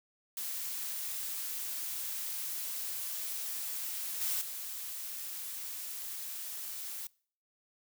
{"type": "noise with level steps", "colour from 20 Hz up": "blue", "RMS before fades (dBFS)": [-38, -33, -41], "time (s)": [0.37, 7.07], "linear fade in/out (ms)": 2, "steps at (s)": [4.21, 4.41], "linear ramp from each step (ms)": 5, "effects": ["noise-tail reverb RT60 0.5 s tail -24 dB re dry"]}